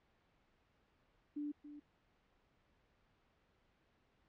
sine tone with echo, 293.7 Hz, D4, in tune, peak -39 dBFS, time 1.36-1.52 s, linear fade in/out 10 ms, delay 280 ms, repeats 1, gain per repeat -11 dB, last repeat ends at 1.8 s, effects pink hiss -75 dBFS RMS until 4.28 s + low-pass 3000 Hz 12 dB/octave

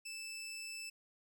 20% pulse tone, 2637 Hz, E7, in tune, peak -39 dBFS, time 0.05-0.9 s, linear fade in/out 10 ms, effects none

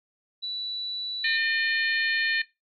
sine tone, 3951 Hz, B7, in tune, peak -29 dBFS, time 0.42-1.38 s, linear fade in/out 20 ms
harmonic tone, 604 Hz, D5, 48 cents sharp, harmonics 3 / 4 / 5 / 6 / 7, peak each -25 / -29 / -34 / -36 / -31 dBFS, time 1.24-2.42 s, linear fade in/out 5 ms
effects noise-tail reverb RT60 0.2 s tail -18 dB re dry

